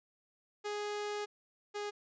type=tone pair in turn; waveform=sawtooth; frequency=415.3 / 413.1 Hz; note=G#4 / G#4; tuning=0 / -9 cents; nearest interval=unison; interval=9 cents; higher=first; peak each=-32 / -33 dBFS; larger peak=first; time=0.64-1.26 / 1.74-1.91 s; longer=first; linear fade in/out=20 ms; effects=resampled to 16000 Hz